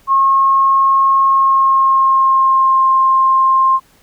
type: tone with pitch glide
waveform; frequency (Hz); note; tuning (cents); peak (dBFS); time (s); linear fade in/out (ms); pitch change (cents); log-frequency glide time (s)
sine; 1082 to 1058.5; C#6 to C6; -42 to +20; -8; 0.07-3.8; 50; -38; 1.24-2.87
effects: pink hiss -51 dBFS RMS until 4.02 s